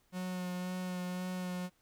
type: tone with vibrato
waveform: 45% pulse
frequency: 181.8 Hz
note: F#3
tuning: 30 cents flat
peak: -36 dBFS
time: 0.12-1.7 s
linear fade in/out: 50 ms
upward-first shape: sine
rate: 1.9 Hz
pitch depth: 16 cents each way
effects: pink hiss -72 dBFS RMS until 1.81 s